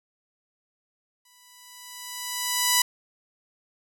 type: tone with exponential growth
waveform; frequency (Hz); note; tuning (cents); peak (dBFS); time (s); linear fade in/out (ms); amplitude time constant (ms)
5% pulse; 987.8; B5; 0; -5; 1.25-2.82; 5; 340
effects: none